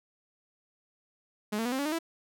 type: tone with pitch steps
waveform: sawtooth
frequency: 210.4 / 226.8 / 244.5 / 263.6 / 284.1 / 306.3 / 330.2 Hz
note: G#3 / A#3 / B3 / C4 / C#4 / D#4 / E4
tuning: +23 / -47 / -17 / +13 / +43 / -27 / +3 cents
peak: -25 dBFS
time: 1.52-1.989 s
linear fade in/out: 10 ms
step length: 67 ms
effects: none